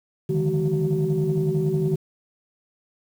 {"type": "tone cluster", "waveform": "sine", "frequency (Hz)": [145.1, 156, 171.8, 207.6, 378.6], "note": ["D3", "D#3", "F3", "G#3", "F#4"], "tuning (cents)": [-21, 5, -28, 0, 40], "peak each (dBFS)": [-27, -22, -31, -31, -23], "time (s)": [0.29, 1.96], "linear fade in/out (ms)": 10, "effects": ["tanh soft clip ceiling -13 dBFS", "8-bit"]}